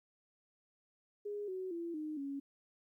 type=tone with pitch steps; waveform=sine; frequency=412.2 / 373.6 / 338.7 / 307 / 278.3 Hz; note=G#4 / F#4 / E4 / D#4 / C#4; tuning=-13 / +17 / +47 / -23 / +7 cents; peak=-38 dBFS; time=1.25-2.4 s; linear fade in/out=10 ms; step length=230 ms; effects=13-bit